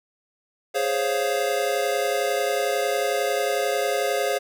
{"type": "chord", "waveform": "square", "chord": "Db major seventh", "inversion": "second", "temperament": "equal", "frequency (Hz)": [415.3, 523.3, 554.4, 698.5], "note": ["Ab4", "C5", "Db5", "F5"], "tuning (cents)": [0, 0, 0, 0], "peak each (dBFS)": -28, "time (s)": [0.74, 4.39], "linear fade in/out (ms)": 20, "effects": []}